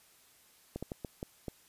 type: slowing click train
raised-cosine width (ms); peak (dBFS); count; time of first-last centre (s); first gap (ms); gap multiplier
2; -24; 6; 0.76-1.482; 66; 1.4
effects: white hiss -63 dBFS RMS until 1.68 s + resampled to 32000 Hz